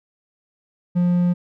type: tone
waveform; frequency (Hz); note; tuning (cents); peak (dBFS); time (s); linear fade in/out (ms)
triangle; 176.6; F3; +20; -13; 0.95-1.34; 20
effects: none